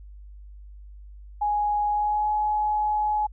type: tone with pitch glide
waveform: sine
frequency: 832 to 845.1 Hz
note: G#5 to G#5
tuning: +3 to +30 cents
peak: -21 dBFS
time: 1.41-3.27 s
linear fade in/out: 10 ms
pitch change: +27 cents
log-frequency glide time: 1.9-2.29 s
effects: added 50 Hz sine -41 dBFS peak until 3.32 s